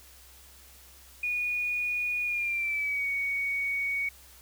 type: tone with pitch glide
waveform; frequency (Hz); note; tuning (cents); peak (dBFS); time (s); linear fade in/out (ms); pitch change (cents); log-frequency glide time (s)
sine; 2454 to 2237; D#7 to C#7; -25 to +15; -27; 1.23-4.09; 5; -160; 2.23-3.07
effects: added 64 Hz sine -56 dBFS peak until 4.41 s + white hiss -54 dBFS RMS until 4.41 s